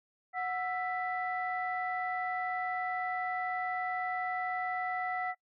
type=tone cluster; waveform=sine; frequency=734 / 1327 / 1978 Hz; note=F#5 / E6 / B6; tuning=-14 / +11 / +2 cents; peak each=-33 / -39 / -37 dBFS; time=0.33-5.35 s; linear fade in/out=50 ms; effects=noise-tail reverb RT60 0.1 s tail -24 dB re dry + tanh soft clip ceiling -22 dBFS